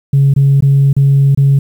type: tone with dropouts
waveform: sine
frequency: 138.59 Hz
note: C#3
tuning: in tune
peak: -4 dBFS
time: 0.13-1.59 s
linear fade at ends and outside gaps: 5 ms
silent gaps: 0.339-0.362 / 0.607-0.623 / 0.93-0.965 / 1.349-1.374 s
effects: tanh soft clip ceiling -2 dBFS + 7-bit